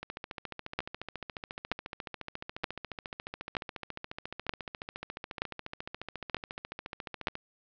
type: two click trains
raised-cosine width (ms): 0.3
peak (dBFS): -12 / -22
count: 8 / 105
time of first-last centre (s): 0.79-7.271 / 0.03-7.354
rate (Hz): 1.08 / 14.2
effects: low-pass 5000 Hz 12 dB/octave